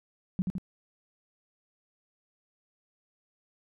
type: tone with echo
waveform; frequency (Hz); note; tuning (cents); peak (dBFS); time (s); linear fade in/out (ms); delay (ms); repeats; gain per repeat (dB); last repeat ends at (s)
sine; 185; F#3; 0; -24; 0.39-0.42; 0; 81; 2; -3; 0.582
effects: none